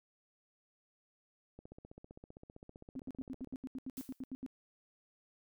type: click train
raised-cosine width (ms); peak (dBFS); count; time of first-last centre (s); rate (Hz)
2; -38; 31; 1.59-3.538; 15.4
type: tone bursts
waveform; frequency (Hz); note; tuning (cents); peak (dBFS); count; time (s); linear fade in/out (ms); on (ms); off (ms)
sine; 261.2; C4; -3; -39; 14; 2.96-4.463; 0; 34; 79
type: noise with exponential decay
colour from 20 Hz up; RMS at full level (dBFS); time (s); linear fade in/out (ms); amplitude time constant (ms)
blue; -47; 3.97-4.25; 0; 60
effects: none